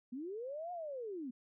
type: linear two-way sweep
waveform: sine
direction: up then down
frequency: 233.1 to 725 to 233.1 Hz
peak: -40 dBFS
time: 0.12-1.31 s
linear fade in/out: 10 ms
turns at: 0.72 s
effects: none